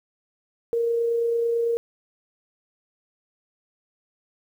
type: tone with amplitude modulation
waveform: sine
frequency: 466.2 Hz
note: A#4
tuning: in tune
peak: -19 dBFS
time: 0.73-1.77 s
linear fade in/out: 0 ms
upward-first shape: sine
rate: 29 Hz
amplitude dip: 25%
effects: 9-bit